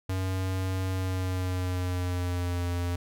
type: tone with pitch glide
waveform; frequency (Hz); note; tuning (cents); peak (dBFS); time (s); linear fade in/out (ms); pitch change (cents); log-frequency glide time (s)
square; 93.9 to 87.61; F#2 to F2; +26 to +6; -28; 0.09-2.96; 5; -120; 0.9-2.69
effects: none